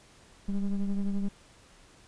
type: ring-modulated tone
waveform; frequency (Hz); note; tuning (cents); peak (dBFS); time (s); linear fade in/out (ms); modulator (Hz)
triangle; 101.5; G#2; -39; -21; 0.48-1.29; 10; 95.7
effects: pink hiss -57 dBFS RMS until 2.07 s + resampled to 22050 Hz